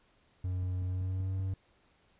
triangle tone with pitch glide, 91.5 to 95.11 Hz, F#2 to F#2, -19 to +48 cents, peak -29 dBFS, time 0.44-1.54 s, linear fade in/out 5 ms, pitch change +67 cents, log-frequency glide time 0.86-1.35 s
click train, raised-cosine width 5 ms, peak -36 dBFS, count 5, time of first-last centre 0.63-1.395 s, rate 5.23 Hz
effects pink hiss -68 dBFS RMS until 2.19 s + resampled to 8000 Hz

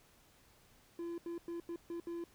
triangle tone bursts at uneven times, 340.5 Hz, F4, 44 cents flat, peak -37 dBFS, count 6, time 0.99-1.18 / 1.26-1.38 / 1.48-1.6 / 1.69-1.76 / 1.9-2 / 2.07-2.24 s, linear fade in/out 2 ms, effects pink hiss -66 dBFS RMS until 2.34 s

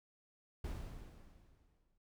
brown noise with exponential decay, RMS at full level -40 dBFS, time 0.64-1.98 s, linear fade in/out 5 ms, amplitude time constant 290 ms, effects none

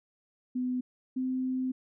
sine tone pair in turn, 251.6 / 257.8 Hz, B3 / C4, +32 / -26 cents, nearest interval unison, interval 42 cents, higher second, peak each -28 dBFS, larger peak neither, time 0.55-0.81 / 1.16-1.72 s, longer second, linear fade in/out 10 ms, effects none

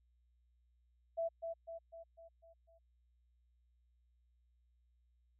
sine tone with echo, 664 Hz, E5, 12 cents sharp, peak -34 dBFS, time 1.17-1.29 s, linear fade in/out 20 ms, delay 250 ms, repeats 6, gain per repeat -5 dB, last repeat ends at 2.79 s, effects added 60 Hz sine -70 dBFS peak until 5.39 s

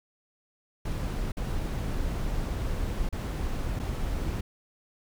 brown noise with dropouts, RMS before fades -30 dBFS, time 0.85-4.41 s, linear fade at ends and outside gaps 5 ms, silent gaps 1.32-1.369 / 3.09-3.125 / 3.793-3.797 s, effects none

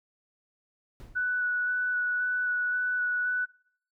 brown noise with exponential decay, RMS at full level -40 dBFS, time 1-1.38 s, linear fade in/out 0 ms, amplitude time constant 82 ms
sine tone with vibrato, 1480 Hz, F#6, in tune, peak -25 dBFS, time 1.15-3.46 s, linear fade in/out 20 ms, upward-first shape square, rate 1.9 Hz, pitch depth 9 cents each way
effects noise-tail reverb RT60 0.6 s tail -23 dB re dry

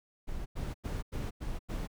brown noise bursts, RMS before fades -36 dBFS, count 6, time 0.27-1.875 s, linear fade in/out 20 ms, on 190 ms, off 93 ms, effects none

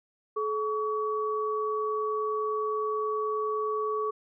sine tone pair together, 429.1 / 1132.4 Hz, A4 / C#6, -43 / +37 cents, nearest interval octave + perfect fourth, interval 1680 cents, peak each -29 / -30 dBFS, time 0.36-4.11 s, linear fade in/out 10 ms, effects none

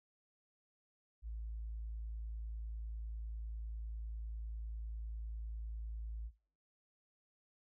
sine tone, 55 Hz, A1, in tune, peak -40 dBFS, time 1.22-6.31 s, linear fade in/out 50 ms, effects noise-tail reverb RT60 0.4 s tail -19 dB re dry + tanh soft clip ceiling -36 dBFS

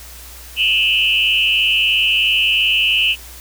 sine tone with frequency modulation, 2794 Hz, F7, in tune, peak -12 dBFS, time 0.56-3.16 s, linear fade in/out 50 ms, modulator 103 Hz, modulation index 2.4, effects added 60 Hz sine -38 dBFS peak until 3.4 s + white hiss -38 dBFS RMS until 3.4 s

